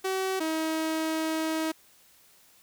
sawtooth tone pair in turn, 380 / 318.4 Hz, F#4 / D#4, +46 / +40 cents, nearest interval minor third, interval 306 cents, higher first, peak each -23 dBFS, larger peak neither, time 0.04-0.4 / 0.4-1.72 s, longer second, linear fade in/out 10 ms, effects white hiss -59 dBFS RMS until 2.62 s

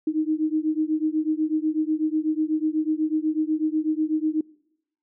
sine beating tone pair, 307.8 / 315.9 Hz, D#4 / D#4, -19 / +26 cents, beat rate 8.1 Hz, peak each -24 dBFS, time 0.07-4.41 s, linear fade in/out 5 ms, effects noise-tail reverb RT60 0.8 s tail -23 dB re dry

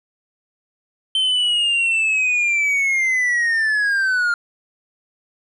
triangle linear sweep, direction down, 3100 to 1396.9 Hz, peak -14 dBFS, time 1.15-4.34 s, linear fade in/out 2 ms, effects resampled to 24000 Hz

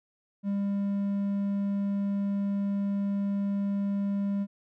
triangle tone, 200 Hz, G3, 35 cents sharp, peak -24 dBFS, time 0.43-4.47 s, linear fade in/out 50 ms, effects none

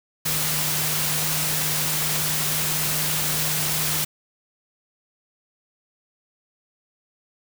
sine tone in noise, 153.6 Hz, D#3, 22 cents flat, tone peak -31 dBFS, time 0.25-4.05 s, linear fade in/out 10 ms, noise white, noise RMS -24 dBFS, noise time 0.25-4.05 s, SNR -10 dB, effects none

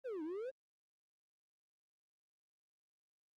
triangle exponential two-way sweep, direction down then up, 550 to 298.7 to 550 Hz, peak -38 dBFS, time 0.04-0.51 s, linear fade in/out 20 ms, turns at 0.23 s, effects Opus 32 kbps

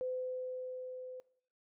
sine tone with level ramp, 509 Hz, C5, 48 cents flat, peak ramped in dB -34 to -44 dBFS, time 0.01-1.2 s, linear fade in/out 0 ms, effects noise-tail reverb RT60 0.6 s tail -20 dB re dry

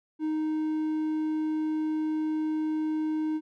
triangle tone, 310.9 Hz, D#4, 1 cent flat, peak -24 dBFS, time 0.19-3.41 s, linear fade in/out 50 ms, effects none

